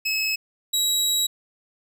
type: tone pair in turn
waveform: 25% pulse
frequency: 2582 / 3869 Hz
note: E7 / B7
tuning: -37 / -36 cents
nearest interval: perfect fifth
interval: 701 cents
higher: second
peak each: -18 / -16 dBFS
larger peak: second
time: 0.05-0.36 / 0.73-1.27 s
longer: second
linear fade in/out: 10 ms
effects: none